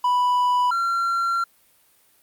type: tone pair in turn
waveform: triangle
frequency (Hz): 987.8 / 1369.6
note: B5 / F6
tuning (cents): 0 / -34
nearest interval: tritone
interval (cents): 566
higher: second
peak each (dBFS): -15 / -18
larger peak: first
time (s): 0.04-0.71 / 0.71-1.44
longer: second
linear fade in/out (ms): 5
effects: white hiss -59 dBFS RMS until 2.22 s + Opus 48 kbps